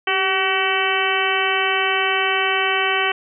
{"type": "harmonic tone with a mistuned harmonic", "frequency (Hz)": 380, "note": "F#4", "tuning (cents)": 46, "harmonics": [1, 2, 3, 4, 5, 6, 7, 8], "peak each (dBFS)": [-25, -25, -25, -25, -25, -25, -25, -25], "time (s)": [0.07, 3.12], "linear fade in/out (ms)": 5, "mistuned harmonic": 1, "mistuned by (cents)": 41, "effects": []}